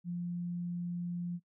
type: tone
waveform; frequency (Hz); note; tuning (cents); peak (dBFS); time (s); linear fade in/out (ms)
sine; 174.61; F3; 0; -34; 0.04-1.4; 50
effects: noise-tail reverb RT60 0.1 s tail -23 dB re dry